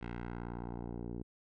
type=tone with low-pass filter sweep; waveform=10% pulse; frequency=59 Hz; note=A#1; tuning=22 cents sharp; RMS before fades=-42 dBFS; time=0.01-1.23 s; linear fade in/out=10 ms; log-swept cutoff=2500 to 390 Hz; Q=1.3; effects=none